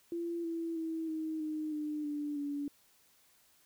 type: tone with pitch steps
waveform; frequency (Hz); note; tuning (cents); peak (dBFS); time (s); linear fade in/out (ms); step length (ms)
sine; 340 / 331.9 / 323.9 / 316.1 / 308.6 / 301.2 / 293.9 / 286.9; F4 / E4 / E4 / D#4 / D#4 / D4 / D4 / D4; -46 / +12 / -30 / +27 / -14 / +44 / +1 / -40; -34; 0.12-2.68; 2; 320
effects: white hiss -67 dBFS RMS until 3.65 s

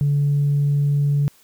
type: tone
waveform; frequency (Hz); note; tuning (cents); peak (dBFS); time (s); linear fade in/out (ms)
sine; 143.6; D3; -39; -14; 0.01-1.28; 0
effects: tanh soft clip ceiling -12 dBFS + white hiss -54 dBFS RMS until 1.43 s

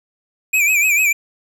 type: tone with vibrato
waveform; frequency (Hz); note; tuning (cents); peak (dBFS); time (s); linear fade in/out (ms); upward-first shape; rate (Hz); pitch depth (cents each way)
square; 2430; D#7; -42; -13; 0.53-1.13; 10; sine; 6.7; 100
effects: none

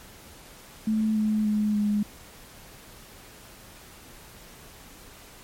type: tone with pitch steps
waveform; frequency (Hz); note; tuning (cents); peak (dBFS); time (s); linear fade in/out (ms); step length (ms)
sine; 217.9 / 214.5 / 211.2 / 207.9; A3 / A3 / G#3 / G#3; -17 / -44 / +29 / +2; -21; 0.87-2.03; 5; 290
effects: pink hiss -48 dBFS RMS until 5.43 s + MP3 64 kbps

